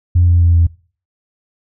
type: tone with pitch steps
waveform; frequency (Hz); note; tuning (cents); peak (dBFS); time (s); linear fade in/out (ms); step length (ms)
sine; 87.6 / 86.49 / 85.4 / 84.32; F2 / F2 / F2 / E2; +6 / -16 / -38 / +40; -6; 0.15-0.67; 10; 130
effects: noise-tail reverb RT60 0.4 s tail -22 dB re dry + tanh soft clip ceiling -3 dBFS